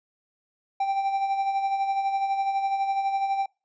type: tone with tremolo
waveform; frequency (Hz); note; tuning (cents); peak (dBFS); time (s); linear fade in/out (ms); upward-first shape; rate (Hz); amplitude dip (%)
triangle; 784; G5; 0; -19; 0.8-3.46; 5; sine; 12; 50
effects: noise-tail reverb RT60 0.3 s tail -25 dB re dry + resampled to 16000 Hz